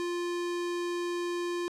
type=tone; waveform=square; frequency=349.2 Hz; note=F4; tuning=in tune; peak=-31 dBFS; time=0-1.68 s; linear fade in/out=0 ms; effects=low-pass 8000 Hz 12 dB/octave